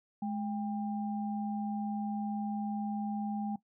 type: tone pair together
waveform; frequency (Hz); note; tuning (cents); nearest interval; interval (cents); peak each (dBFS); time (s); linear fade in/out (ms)
sine; 211.1 / 797; G#3 / G5; +29 / +28; octave + major seventh; 2299; -33 / -39; 0.22-3.56; 5
effects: noise-tail reverb RT60 0.1 s tail -17 dB re dry